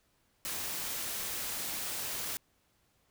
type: noise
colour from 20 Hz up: white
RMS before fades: -37 dBFS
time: 0.45-2.37 s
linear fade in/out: 0 ms
effects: pink hiss -72 dBFS RMS until 3.1 s